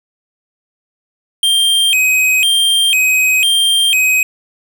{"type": "tone with vibrato", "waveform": "square", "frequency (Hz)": 2832, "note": "F7", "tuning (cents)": 23, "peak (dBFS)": -10, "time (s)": [1.43, 4.23], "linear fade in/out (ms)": 2, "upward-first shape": "square", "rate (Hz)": 1, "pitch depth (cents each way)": 200, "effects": ["8-bit"]}